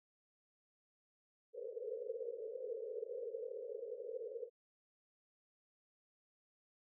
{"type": "band-pass noise", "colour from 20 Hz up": "pink", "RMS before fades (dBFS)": -45, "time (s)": [1.53, 4.5], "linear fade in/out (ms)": 50, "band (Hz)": [440, 510], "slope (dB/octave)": 96, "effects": []}